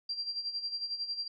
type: tone with tremolo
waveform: sine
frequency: 4736 Hz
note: D8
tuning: 14 cents sharp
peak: -31 dBFS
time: 0.09-1.28 s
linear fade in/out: 5 ms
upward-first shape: sine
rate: 11 Hz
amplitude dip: 70%
effects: none